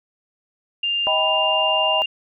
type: tone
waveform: sine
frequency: 2800 Hz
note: F7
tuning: 4 cents sharp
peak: -19 dBFS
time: 0.83-2.06 s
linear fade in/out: 5 ms
type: chord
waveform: sine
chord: Eb augmented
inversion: none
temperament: equal with one note detuned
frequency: 630.2 / 784 / 987.8 Hz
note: Eb5 / G5 / B5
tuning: +22 / 0 / 0 cents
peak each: -22 / -24 / -24 dBFS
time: 1.07-2.02 s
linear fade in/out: 0 ms
effects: none